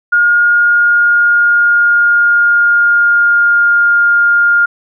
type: tone with pitch glide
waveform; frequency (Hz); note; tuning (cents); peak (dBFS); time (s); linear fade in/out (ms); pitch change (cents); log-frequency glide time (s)
sine; 1425 to 1410.3; F6 to F6; +34 to +17; -6; 0.12-4.66; 10; -17; 0.29-3.97
effects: none